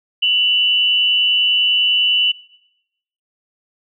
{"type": "tone pair together", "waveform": "sine", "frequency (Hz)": [2750, 2960], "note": ["F7", "F#7"], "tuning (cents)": [-27, 0], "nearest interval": "minor second", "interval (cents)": 127, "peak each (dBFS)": [-19, -13], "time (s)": [0.22, 2.32], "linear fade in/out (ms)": 10, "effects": ["noise-tail reverb RT60 0.9 s tail -22 dB re dry"]}